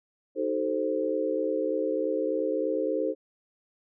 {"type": "chord", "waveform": "sine", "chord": "D# diminished seventh", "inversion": "none", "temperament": "equal with one note detuned", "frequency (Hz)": [311.1, 379.7, 440, 523.3], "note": ["D#4", "F#4", "A4", "C5"], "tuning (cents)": [0, 45, 0, 0], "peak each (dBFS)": [-31, -34, -30, -29], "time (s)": [0.35, 3.15], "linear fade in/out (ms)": 50, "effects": []}